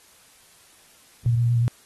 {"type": "tone with pitch steps", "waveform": "sine", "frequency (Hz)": [117.7, 116.8, 119.3, 118, 120.1, 116.8, 120.2], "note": ["A#2", "A#2", "A#2", "A#2", "B2", "A#2", "B2"], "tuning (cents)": [17, 4, 41, 22, -48, 4, -46], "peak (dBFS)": -17, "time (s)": [1.26, 1.68], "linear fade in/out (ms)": 0, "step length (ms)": 60, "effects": ["white hiss -54 dBFS RMS until 1.85 s", "AAC 32 kbps"]}